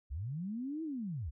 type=linear two-way sweep; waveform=sine; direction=up then down; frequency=57.2 to 329.6 to 57.2 Hz; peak=-36 dBFS; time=0.1-1.31 s; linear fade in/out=20 ms; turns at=0.83 s; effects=none